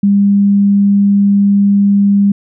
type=tone; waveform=sine; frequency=200.7 Hz; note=G3; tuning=41 cents sharp; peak=-6 dBFS; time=0.03-2.32 s; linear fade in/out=5 ms; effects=none